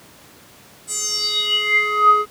square tone with band-pass filter sweep, 420 Hz, G#4, 19 cents sharp, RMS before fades -18 dBFS, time 0.87-2.26 s, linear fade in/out 50 ms, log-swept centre 8400 to 960 Hz, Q 9.3, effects pink hiss -46 dBFS RMS until 2.3 s + high-pass 100 Hz 12 dB/octave

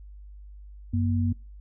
sine tone pair together, 94.3 / 237.6 Hz, F#2 / A#3, +33 / +33 cents, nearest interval octave + major third, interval 1600 cents, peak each -23 / -27 dBFS, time 0.93-1.33 s, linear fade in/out 10 ms, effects noise-tail reverb RT60 0.4 s tail -25 dB re dry + added 50 Hz sine -42 dBFS peak until 1.6 s

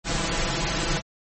pink noise with comb filter, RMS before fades -25 dBFS, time 0.04-1.02 s, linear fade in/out 50 ms, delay 6 ms, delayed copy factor +0.95, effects MP3 32 kbps

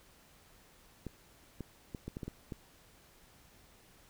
clicks, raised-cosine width 3 ms, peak -27 dBFS, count 8, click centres 1.067 / 1.607 / 1.948 / 2.08 / 2.169 / 2.232 / 2.28 / 2.522 s, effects pink hiss -62 dBFS RMS until 4.09 s

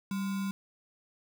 sine tone with sample-and-hold, 195 Hz, G3, 9 cents flat, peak -30 dBFS, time 0.11-0.51 s, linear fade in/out 2 ms, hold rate 1225 Hz, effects none

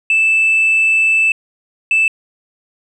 sine tone pair in turn, 2637 / 2637 Hz, E7 / E7, 0 / 0 cents, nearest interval unison, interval 0 cents, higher neither, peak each -8 dBFS, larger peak neither, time 0.1-1.32 / 1.91-2.08 s, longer first, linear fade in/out 2 ms, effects tanh soft clip ceiling -7 dBFS

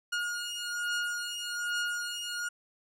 sawtooth beating tone pair, 1431 / 1432.2 Hz, F6 / F6, +42 / +43 cents, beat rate 1.2 Hz, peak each -31 / -31 dBFS, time 0.12-2.49 s, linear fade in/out 10 ms, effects low-pass 10000 Hz 12 dB/octave

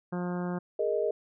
harmonic tone, 177.8 Hz, F3, 31 cents sharp, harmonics 1 / 2 / 3 / 4 / 5 / 6 / 7 / 8 / 9, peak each -31 / -37 / -41 / -43 / -45 / -47 / -48 / -49 / -50 dBFS, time 0.12-0.59 s, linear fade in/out 10 ms
sine chord, Ab suspended second, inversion none, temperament equal, 415.3 / 466.2 / 622.3 Hz, Ab4 / Bb4 / Eb5, 0 / 0 / 0 cents, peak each -30 dBFS, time 0.79-1.11 s, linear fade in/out 5 ms
effects none

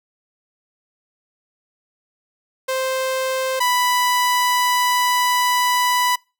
sawtooth tone pair in turn, 523 / 989.4 Hz, C5 / B5, -1 / +3 cents, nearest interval major seventh, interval 1104 cents, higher second, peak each -16 / -12 dBFS, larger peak second, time 2.68-3.6 / 3.6-6.16 s, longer second, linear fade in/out 10 ms, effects noise-tail reverb RT60 0.3 s tail -26 dB re dry

